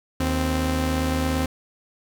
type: tone pair together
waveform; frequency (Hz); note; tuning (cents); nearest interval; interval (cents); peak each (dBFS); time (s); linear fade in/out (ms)
sawtooth; 77.5 / 260.7; D#2 / C4; -6 / -6; octave + major sixth; 2100; -20; 0.2-1.46; 5
effects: none